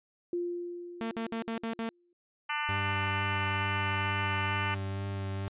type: tone with exponential decay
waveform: sine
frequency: 349.2 Hz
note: F4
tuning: in tune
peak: -28 dBFS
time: 0.33-2.13 s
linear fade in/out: 2 ms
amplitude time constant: 390 ms
type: tone bursts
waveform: sawtooth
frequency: 227.1 Hz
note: A#3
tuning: 45 cents flat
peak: -28 dBFS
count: 6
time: 1.01-1.89 s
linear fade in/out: 0 ms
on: 100 ms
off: 56 ms
type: harmonic tone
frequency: 297.7 Hz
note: D4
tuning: 24 cents sharp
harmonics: 3 / 4 / 5 / 6 / 7 / 8 / 9 / 10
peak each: -36 / -37 / -38 / -39 / -39 / -40 / -41 / -41 dBFS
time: 2.49-4.75 s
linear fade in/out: 10 ms
type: tone with vibrato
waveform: 40% pulse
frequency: 98 Hz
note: G2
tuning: in tune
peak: -32 dBFS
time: 2.69-5.48 s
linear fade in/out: 0 ms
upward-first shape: sine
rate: 2.2 Hz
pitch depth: 14 cents each way
effects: resampled to 8000 Hz